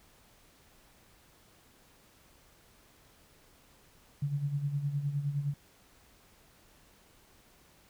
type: tone with tremolo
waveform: sine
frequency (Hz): 143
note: D3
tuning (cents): -46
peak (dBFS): -27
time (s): 4.22-5.54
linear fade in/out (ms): 5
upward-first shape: sine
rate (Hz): 9.7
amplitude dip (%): 65
effects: pink hiss -62 dBFS RMS until 7.89 s